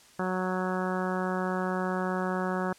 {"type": "harmonic tone", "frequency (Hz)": 184.7, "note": "F#3", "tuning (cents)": -3, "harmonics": [1, 2, 3, 4, 5, 6, 7, 8, 9], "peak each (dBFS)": [-31, -34, -36, -37, -38, -39, -39, -40, -41], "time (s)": [0.19, 2.73], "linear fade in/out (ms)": 5, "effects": ["white hiss -56 dBFS RMS until 2.78 s", "low-pass 9000 Hz 12 dB/octave"]}